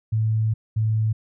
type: tone pair in turn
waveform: sine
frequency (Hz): 110 / 109.61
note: A2 / A2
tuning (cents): 0 / -6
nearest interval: unison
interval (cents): 6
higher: first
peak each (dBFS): -18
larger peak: neither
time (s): 0.12-0.54 / 0.76-1.13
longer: first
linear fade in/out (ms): 10
effects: none